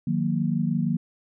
sine chord, D# minor, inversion none, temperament equal with one note detuned, 155.56 / 181.71 / 233.1 Hz, D#3 / F#3 / A#3, 0 / -31 / 0 cents, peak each -26 dBFS, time 0.07-0.97 s, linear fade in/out 5 ms, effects none

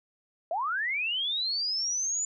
sine linear sweep, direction up, 625 to 7040 Hz, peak -27 dBFS, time 0.51-2.25 s, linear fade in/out 2 ms, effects none

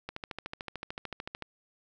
click train, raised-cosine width 0.3 ms, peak -21 dBFS, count 19, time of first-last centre 0.09-1.423 s, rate 13.5 Hz, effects none

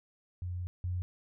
sine tone pair in turn, 89.3 / 89.73 Hz, F2 / F2, +39 / +47 cents, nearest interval unison, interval 8 cents, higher second, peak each -34 / -31 dBFS, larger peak second, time 0.42-0.67 / 0.84-1.02 s, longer first, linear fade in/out 0 ms, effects none

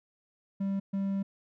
triangle tone bursts at uneven times, 196 Hz, G3, in tune, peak -26 dBFS, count 2, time 0.6-0.8 / 0.93-1.23 s, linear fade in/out 10 ms, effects none

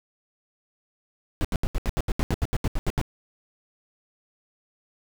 brown noise bursts, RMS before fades -23 dBFS, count 15, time 1.41-3.014 s, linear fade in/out 0 ms, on 36 ms, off 76 ms, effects none

